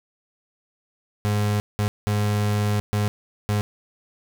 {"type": "tone bursts at uneven times", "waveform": "35% pulse", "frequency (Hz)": 104.1, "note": "G#2", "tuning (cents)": 5, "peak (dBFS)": -18, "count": 5, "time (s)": [[1.25, 1.6], [1.79, 1.88], [2.07, 2.8], [2.93, 3.08], [3.49, 3.61]], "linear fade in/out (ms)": 0, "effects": []}